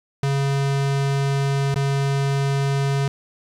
square tone with dropouts, 138.59 Hz, C#3, in tune, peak -19 dBFS, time 0.23-3.08 s, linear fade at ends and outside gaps 2 ms, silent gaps 1.743-1.759 s, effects low-pass 8000 Hz 12 dB/octave + 8-bit

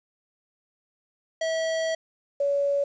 square / sine tone pair in turn, 648 / 565.2 Hz, E5 / C#5, -30 / +34 cents, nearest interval major second, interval 236 cents, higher first, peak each -25 / -21 dBFS, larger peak second, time 1.41-1.95 / 2.4-2.84 s, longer first, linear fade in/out 5 ms, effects resampled to 16000 Hz + 9-bit

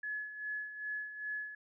sine tone with tremolo, 1703 Hz, G#6, 43 cents sharp, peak -35 dBFS, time 0.03-1.55 s, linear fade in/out 5 ms, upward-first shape sine, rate 2.5 Hz, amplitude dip 65%, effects none

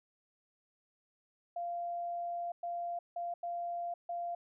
sine tone bursts at uneven times, 693 Hz, F5, 14 cents flat, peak -35 dBFS, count 5, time 1.56-2.52 / 2.63-2.99 / 3.16-3.34 / 3.43-3.94 / 4.09-4.35 s, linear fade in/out 5 ms, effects none

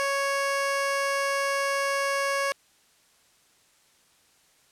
15% pulse tone, 554.4 Hz, C#5, in tune, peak -18 dBFS, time 0-2.52 s, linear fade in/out 0 ms, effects white hiss -62 dBFS RMS until 4.71 s + low-pass 10000 Hz 12 dB/octave

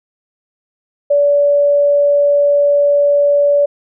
sine tone, 575 Hz, D5, 37 cents flat, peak -8 dBFS, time 1.1-3.66 s, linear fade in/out 10 ms, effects none

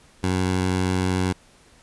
15% pulse tone with vibrato, 92.5 Hz, F#2, in tune, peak -14 dBFS, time 0.23-1.33 s, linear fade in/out 10 ms, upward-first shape sine, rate 12 Hz, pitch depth 12 cents each way, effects pink hiss -54 dBFS RMS until 1.82 s + resampled to 24000 Hz

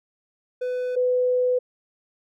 triangle / sine tone pair in turn, 500 / 500 Hz, B4 / B4, +21 / +21 cents, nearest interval unison, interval 0 cents, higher neither, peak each -22 / -18 dBFS, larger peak second, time 0.61-0.96 / 0.96-1.59 s, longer second, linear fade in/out 10 ms, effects none

